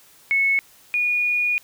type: tone pair in turn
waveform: sine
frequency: 2200 / 2448 Hz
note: C#7 / D#7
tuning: -14 / -29 cents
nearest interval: major second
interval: 185 cents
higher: second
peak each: -16 / -18 dBFS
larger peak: first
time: 0.31-0.59 / 0.94-1.58 s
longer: second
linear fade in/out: 0 ms
effects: white hiss -52 dBFS RMS until 1.63 s